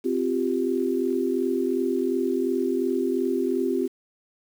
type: chord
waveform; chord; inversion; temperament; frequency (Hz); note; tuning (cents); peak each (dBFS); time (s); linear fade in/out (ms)
sine; C suspended fourth; none; equal with one note detuned; 260.3 / 349.2 / 392; C4 / F4 / G4; -9 / 0 / 0; -26; 0.04-3.88; 20
effects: 8-bit